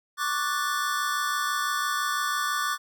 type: chord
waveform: square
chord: D major seventh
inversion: third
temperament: equal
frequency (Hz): 1108.7 / 1174.7 / 1480 / 1760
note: C#6 / D6 / F#6 / A6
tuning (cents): 0 / 0 / 0 / 0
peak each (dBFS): -34 / -29 / -32 / -34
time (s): 0.17-2.78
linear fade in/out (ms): 50
effects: none